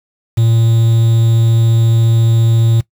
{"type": "tone with quantisation", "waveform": "triangle", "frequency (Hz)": 114.3, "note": "A#2", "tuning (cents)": -34, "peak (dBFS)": -6, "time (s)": [0.37, 2.81], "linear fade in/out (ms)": 10, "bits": 5, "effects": ["noise-tail reverb RT60 0.1 s tail -19 dB re dry"]}